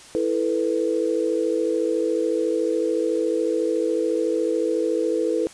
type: chord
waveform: sine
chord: E suspended fourth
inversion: none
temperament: equal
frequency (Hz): 329.6 / 440 / 493.9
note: E4 / A4 / B4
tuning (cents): 0 / 0 / 0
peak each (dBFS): -24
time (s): 0.15-5.47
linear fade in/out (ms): 0
effects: white hiss -45 dBFS RMS until 5.53 s + resampled to 22050 Hz